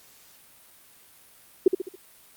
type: tone with echo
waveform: sine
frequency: 372.8 Hz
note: F#4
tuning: 13 cents sharp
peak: -11 dBFS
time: 1.66-1.68 s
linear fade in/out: 5 ms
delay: 69 ms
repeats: 4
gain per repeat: -7 dB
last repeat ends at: 1.956 s
effects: white hiss -54 dBFS RMS until 2.36 s + Opus 48 kbps